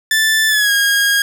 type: tone with pitch glide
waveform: sawtooth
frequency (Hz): 1760 to 1632.7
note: A6 to G#6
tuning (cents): 0 to -30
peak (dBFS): -8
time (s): 0.11-1.22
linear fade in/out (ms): 2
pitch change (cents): -130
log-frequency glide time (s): 0.48-0.72
effects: none